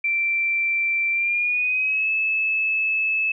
sine tone with pitch glide, 2348 to 2605 Hz, D7 to E7, -1 to -21 cents, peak -19 dBFS, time 0.04-3.32 s, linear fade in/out 5 ms, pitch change +180 cents, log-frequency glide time 1.11-2.1 s, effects none

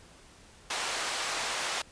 pink band-pass noise, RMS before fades -33 dBFS, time 0.7-1.82 s, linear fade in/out 5 ms, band 750 to 8500 Hz, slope 12 dB/octave, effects pink hiss -55 dBFS RMS until 1.91 s + resampled to 22050 Hz

